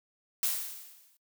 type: noise with exponential decay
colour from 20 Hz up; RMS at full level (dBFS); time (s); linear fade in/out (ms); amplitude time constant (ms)
blue; -27; 0.43-1.17; 1; 160
effects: noise-tail reverb RT60 0.1 s tail -23 dB re dry